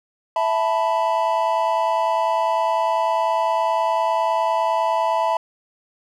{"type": "chord", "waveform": "triangle", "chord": "E suspended fourth", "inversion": "none", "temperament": "just", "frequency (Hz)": [659.3, 879, 988.9], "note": ["E5", "A5", "B5"], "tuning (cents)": [0, -2, 2], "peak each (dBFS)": -20, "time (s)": [0.36, 5.37], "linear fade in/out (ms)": 2, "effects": []}